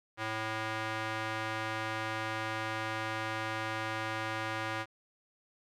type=tone with band-pass filter; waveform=square; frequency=110 Hz; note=A2; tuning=in tune; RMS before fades=-36 dBFS; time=0.17-4.86 s; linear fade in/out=50 ms; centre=1600 Hz; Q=0.96; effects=none